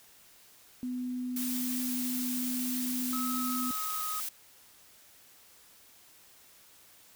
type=tone; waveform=sine; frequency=250 Hz; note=B3; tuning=21 cents sharp; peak=-32 dBFS; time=0.83-3.71 s; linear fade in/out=0 ms
type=noise; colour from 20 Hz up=blue; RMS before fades=-36 dBFS; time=1.36-4.29 s; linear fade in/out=5 ms
type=tone with pitch glide; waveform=triangle; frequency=1283 to 1258 Hz; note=E6 to D#6; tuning=-47 to +19 cents; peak=-34 dBFS; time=3.13-4.2 s; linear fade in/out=0 ms; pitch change=-34 cents; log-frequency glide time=3.4-4.07 s
effects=white hiss -58 dBFS RMS until 7.15 s

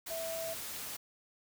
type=tone in noise; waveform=sine; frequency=656 Hz; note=E5; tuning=9 cents flat; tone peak=-37 dBFS; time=0.1-0.54 s; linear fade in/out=10 ms; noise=white; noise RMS=-42 dBFS; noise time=0.06-0.97 s; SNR=+2 dB; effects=none

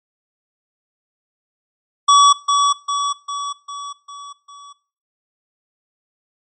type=tone with echo; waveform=square; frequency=1138 Hz; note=C#6; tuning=45 cents sharp; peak=-8 dBFS; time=2.08-2.33 s; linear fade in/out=10 ms; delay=400 ms; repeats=6; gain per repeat=-5 dB; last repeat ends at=4.73 s; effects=noise-tail reverb RT60 0.4 s tail -18 dB re dry + MP3 32 kbps

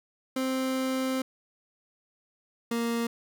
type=tone pair in turn; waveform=30% pulse; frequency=261.6 / 233.1 Hz; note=C4 / A#3; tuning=0 / 0 cents; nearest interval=major second; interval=200 cents; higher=first; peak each=-24 dBFS; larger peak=neither; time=0.36-1.22 / 2.71-3.07 s; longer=first; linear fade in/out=5 ms; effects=none

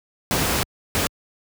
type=noise bursts at uneven times; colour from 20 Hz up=pink; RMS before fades=-21 dBFS; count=2; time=0.31-0.63 / 0.95-1.07 s; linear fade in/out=0 ms; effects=high-pass 60 Hz 12 dB/octave

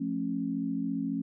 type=chord; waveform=sine; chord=F augmented; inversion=none; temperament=just; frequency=174.61 / 218.3 / 272.8 Hz; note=F3 / A3 / C#4; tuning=0 / -13 / -28 cents; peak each=-36 / -34 / -31 dBFS; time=0-1.22 s; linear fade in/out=10 ms; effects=none

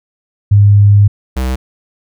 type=tone pair in turn; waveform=sine / square; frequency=102 / 64.26 Hz; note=G#2 / C2; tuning=-31 / -31 cents; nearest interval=minor sixth; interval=800 cents; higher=first; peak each=-3 / -14 dBFS; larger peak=first; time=0.51-1.08 / 1.36-1.56 s; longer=first; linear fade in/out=10 ms; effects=none

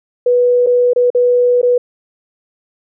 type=tone with dropouts; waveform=sine; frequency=490.5 Hz; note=B4; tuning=12 cents flat; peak=-8 dBFS; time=0.26-1.78 s; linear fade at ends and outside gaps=5 ms; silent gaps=0.664-0.669 / 0.934-0.96 / 1.103-1.148 / 1.616-1.629 s; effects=none

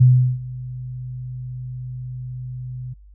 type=tone with ADSR envelope; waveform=sine; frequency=126.3 Hz; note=B2; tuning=39 cents sharp; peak=-7 dBFS; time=0-2.94 s; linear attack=14 ms; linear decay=370 ms; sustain=-21 dB; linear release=13 ms; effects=noise-tail reverb RT60 0.1 s tail -26 dB re dry + added 50 Hz sine -43 dBFS peak until 3.14 s

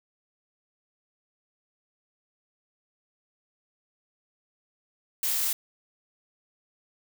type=noise; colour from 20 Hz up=blue; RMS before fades=-27 dBFS; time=5.23-5.53 s; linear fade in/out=2 ms; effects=none

